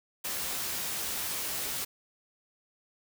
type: noise with comb filter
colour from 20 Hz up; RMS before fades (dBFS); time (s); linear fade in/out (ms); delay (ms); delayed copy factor
white; -34; 0.24-1.85; 10; 15; +0.5
effects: none